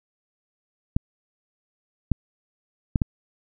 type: clicks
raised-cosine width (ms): 5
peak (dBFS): -7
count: 4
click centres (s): 0.965 / 2.117 / 2.958 / 3.018
effects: none